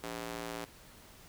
square tone with high-pass filter, 57.4 Hz, A#1, 26 cents flat, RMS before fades -41 dBFS, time 0.03-0.65 s, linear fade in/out 5 ms, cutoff 330 Hz, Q 0.7, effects pink hiss -56 dBFS RMS until 1.28 s

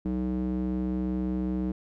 square tone with band-pass filter, 62.7 Hz, B1, 27 cents sharp, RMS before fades -29 dBFS, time 0.05-1.72 s, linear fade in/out 5 ms, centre 250 Hz, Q 4.6, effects none

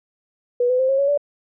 sine tone with pitch steps, 488.3 / 504.9 / 522.1 / 539.9 / 558.3 / 577.3 Hz, B4 / B4 / C5 / C#5 / C#5 / D5, -20 / +38 / -4 / -46 / +12 / -30 cents, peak -15 dBFS, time 0.6-1.176 s, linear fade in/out 5 ms, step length 96 ms, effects none

